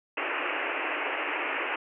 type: band-pass noise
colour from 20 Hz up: white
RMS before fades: -31 dBFS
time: 0.17-1.76 s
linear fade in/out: 5 ms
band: 280 to 2800 Hz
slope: 96 dB/octave
effects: none